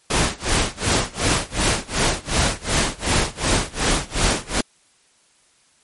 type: noise with tremolo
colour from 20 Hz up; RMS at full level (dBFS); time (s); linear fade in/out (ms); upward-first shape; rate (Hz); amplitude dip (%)
pink; -17; 0.1-4.61; 5; sine; 2.7; 95
effects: white hiss -58 dBFS RMS until 5.83 s + MP3 48 kbps